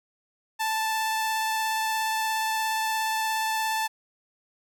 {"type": "tone with vibrato", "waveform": "sawtooth", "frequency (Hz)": 880, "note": "A5", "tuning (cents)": 0, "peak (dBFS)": -21, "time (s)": [0.59, 3.88], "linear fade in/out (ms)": 20, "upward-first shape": "sine", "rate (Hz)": 17, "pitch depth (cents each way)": 9, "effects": ["10-bit"]}